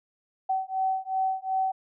sine beating tone pair, 760 / 762.7 Hz, F#5 / G5, +46 / -48 cents, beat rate 2.7 Hz, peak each -28 dBFS, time 0.49-1.72 s, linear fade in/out 10 ms, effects none

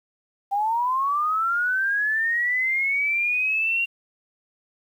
sine linear sweep, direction up, 784 to 2776 Hz, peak -20 dBFS, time 0.51-3.86 s, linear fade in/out 20 ms, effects 9-bit

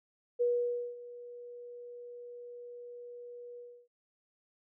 sine tone with ADSR envelope, 483.5 Hz, B4, 37 cents flat, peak -25 dBFS, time 0.39-3.88 s, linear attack 23 ms, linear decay 540 ms, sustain -19 dB, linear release 300 ms, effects none

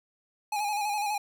square tone with vibrato, 830.6 Hz, G#5, in tune, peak -28 dBFS, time 0.52-1.18 s, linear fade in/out 5 ms, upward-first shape square, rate 12 Hz, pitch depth 39 cents each way
click, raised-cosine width 0.2 ms, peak -31 dBFS, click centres 0.591 s
effects none

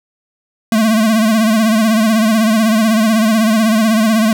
square tone with vibrato, 220 Hz, A3, in tune, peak -10 dBFS, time 0.72-4.33 s, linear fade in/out 2 ms, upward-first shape sine, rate 16 Hz, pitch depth 69 cents each way, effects none

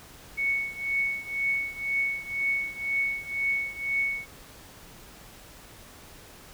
sine tone with tremolo, 2217 Hz, C#7, in tune, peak -22 dBFS, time 0.37-4.26 s, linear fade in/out 20 ms, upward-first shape triangle, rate 2 Hz, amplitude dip 90%, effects pink hiss -49 dBFS RMS until 6.53 s

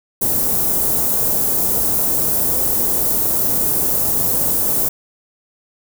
white band-stop noise, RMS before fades -17 dBFS, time 0.21-4.89 s, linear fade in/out 10 ms, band 600 to 12000 Hz, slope 12 dB/octave, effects none

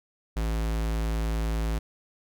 square tone, 55 Hz, A1, in tune, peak -26 dBFS, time 0.36-1.79 s, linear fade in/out 10 ms, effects none

